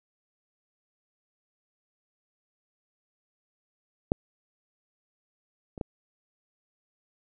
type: clicks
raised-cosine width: 2 ms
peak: -9 / -26 / -17 dBFS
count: 3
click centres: 4.119 / 5.778 / 5.812 s
effects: none